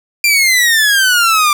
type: exponential sweep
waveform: sawtooth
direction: down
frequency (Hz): 2391 to 1174.7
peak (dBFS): -5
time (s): 0.24-1.53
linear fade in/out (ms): 2
effects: 7-bit